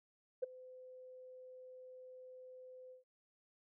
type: tone with ADSR envelope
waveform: sine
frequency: 510 Hz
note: C5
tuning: 44 cents flat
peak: -31 dBFS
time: 0.42-3.04 s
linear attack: 14 ms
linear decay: 14 ms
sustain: -21 dB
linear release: 130 ms
effects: tanh soft clip ceiling -27 dBFS